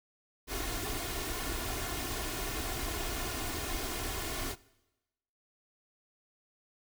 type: noise with comb filter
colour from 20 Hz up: pink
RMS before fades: -36 dBFS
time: 0.47-4.56 s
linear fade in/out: 50 ms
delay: 2.8 ms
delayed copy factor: +0.6
effects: noise-tail reverb RT60 1.0 s tail -21 dB re dry